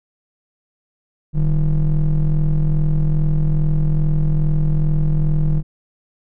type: ring-modulated tone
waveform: triangle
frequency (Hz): 86.6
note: F2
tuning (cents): -14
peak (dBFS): -8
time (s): 1.33-5.63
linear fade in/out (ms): 50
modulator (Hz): 65.4
effects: none